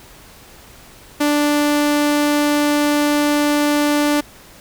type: tone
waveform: sawtooth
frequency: 293.7 Hz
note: D4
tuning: in tune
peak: -10 dBFS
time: 1.2-4.21 s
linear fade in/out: 10 ms
effects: pink hiss -43 dBFS RMS until 4.6 s